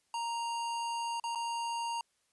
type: tone with dropouts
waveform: square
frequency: 932.3 Hz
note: A#5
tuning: in tune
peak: -34 dBFS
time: 0.14-2.01 s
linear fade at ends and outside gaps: 2 ms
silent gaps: 1.199-1.239 / 1.35-1.356 s
effects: white hiss -75 dBFS RMS until 2.32 s + resampled to 24000 Hz